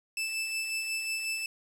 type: tone with tremolo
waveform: sawtooth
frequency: 2637 Hz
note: E7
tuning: in tune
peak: -26 dBFS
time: 0.17-1.46 s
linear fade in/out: 2 ms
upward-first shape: sine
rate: 5.5 Hz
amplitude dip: 35%
effects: low-pass 12000 Hz 12 dB/octave + 9-bit